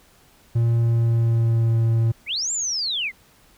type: tone with pitch glide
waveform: triangle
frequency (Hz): 116.5 to 114.17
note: A#2 to A#2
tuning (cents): -1 to -36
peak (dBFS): -14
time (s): 0.55-2.12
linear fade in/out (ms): 10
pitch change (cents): -35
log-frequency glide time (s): 0.79-1.79
type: linear two-way sweep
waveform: sine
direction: up then down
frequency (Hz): 1929 to 7459 to 1929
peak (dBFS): -22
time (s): 2.26-3.12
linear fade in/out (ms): 50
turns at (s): 2.52
effects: pink hiss -55 dBFS RMS until 3.57 s